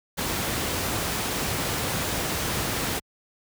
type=noise; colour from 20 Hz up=pink; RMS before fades=-27 dBFS; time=0.17-3 s; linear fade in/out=20 ms; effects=high-pass 60 Hz 12 dB/octave